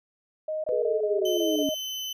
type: tone bursts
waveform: sine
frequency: 622.3 Hz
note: D#5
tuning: in tune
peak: -27 dBFS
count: 7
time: 0.48-1.744 s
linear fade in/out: 5 ms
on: 160 ms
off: 24 ms
type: linear sweep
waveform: sine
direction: down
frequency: 506 to 276 Hz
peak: -25 dBFS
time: 0.69-1.69 s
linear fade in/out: 0 ms
type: tone with tremolo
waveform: sine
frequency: 425.7 Hz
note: G#4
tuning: 43 cents sharp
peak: -27 dBFS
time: 0.72-1.63 s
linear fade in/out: 5 ms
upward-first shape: sine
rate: 16 Hz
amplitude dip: 30%
type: tone with pitch glide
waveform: 35% pulse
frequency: 3058 to 3035 Hz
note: G7 to F#7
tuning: -44 to +43 cents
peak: -29 dBFS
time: 1.25-2.13 s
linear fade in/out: 5 ms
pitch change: -13 cents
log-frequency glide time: 1.62-2.02 s
effects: none